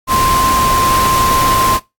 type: tone in noise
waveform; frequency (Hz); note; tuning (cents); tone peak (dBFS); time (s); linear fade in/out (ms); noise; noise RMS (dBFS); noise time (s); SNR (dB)
sine; 1046.5; C6; 0; -11; 0.07-1.8; 50; pink; -17; 0.07-1.8; +3
effects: noise-tail reverb RT60 0.2 s tail -20 dB re dry + AAC 64 kbps